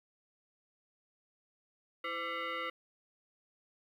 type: tone with frequency modulation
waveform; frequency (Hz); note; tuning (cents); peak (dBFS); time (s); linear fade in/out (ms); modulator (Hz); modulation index
sine; 330; E4; +2; -35; 2.04-2.7; 5; 842; 2.8
effects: 11-bit